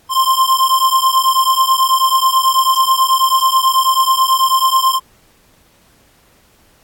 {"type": "beating tone pair", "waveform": "square", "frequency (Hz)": [1046.5, 1055.7], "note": ["C6", "C6"], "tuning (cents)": [0, 15], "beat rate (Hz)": 9.2, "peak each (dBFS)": -14, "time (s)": [0.09, 5], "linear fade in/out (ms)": 50, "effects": ["pink hiss -52 dBFS RMS until 6.83 s", "AAC 64 kbps"]}